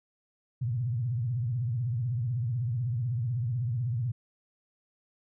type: tone with vibrato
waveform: sine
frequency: 120 Hz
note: B2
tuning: 49 cents flat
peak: -27 dBFS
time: 0.61-4.12 s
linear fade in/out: 10 ms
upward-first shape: triangle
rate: 16 Hz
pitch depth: 220 cents each way
effects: none